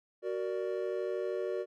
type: chord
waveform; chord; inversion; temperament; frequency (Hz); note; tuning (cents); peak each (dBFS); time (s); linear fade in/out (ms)
triangle; Gb augmented; none; equal with one note detuned; 373.4 / 466.2 / 587.3; Gb4 / Bb4 / D5; +16 / 0 / 0; -33 / -35 / -36; 0.22-1.66; 50
effects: none